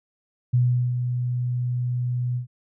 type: tone with ADSR envelope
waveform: sine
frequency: 123.47 Hz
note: B2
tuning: in tune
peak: -15 dBFS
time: 0.53-2.47 s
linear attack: 12 ms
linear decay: 390 ms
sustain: -7 dB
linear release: 110 ms
effects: none